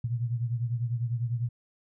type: beating tone pair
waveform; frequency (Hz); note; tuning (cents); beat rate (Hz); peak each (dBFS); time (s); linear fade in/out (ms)
sine; 117.3 / 127.3; A#2 / C3; +11 / -47; 10; -28 / -33; 0.04-1.49; 5
effects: none